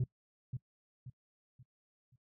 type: tone with echo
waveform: sine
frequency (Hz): 126.6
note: B2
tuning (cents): +43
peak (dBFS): -26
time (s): 0-0.04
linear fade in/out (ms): 5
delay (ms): 530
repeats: 4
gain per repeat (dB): -9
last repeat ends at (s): 2.16
effects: noise-tail reverb RT60 0.1 s tail -22 dB re dry + tanh soft clip ceiling -28 dBFS